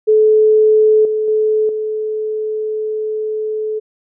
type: tone with level steps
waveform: sine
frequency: 431.7 Hz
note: A4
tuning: 33 cents flat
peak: -7 / -14 / -11 / -17 dBFS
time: 0.07-3.8 s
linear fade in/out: 20 ms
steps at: 1.05 / 1.28 / 1.69 s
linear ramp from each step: 2 ms
effects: none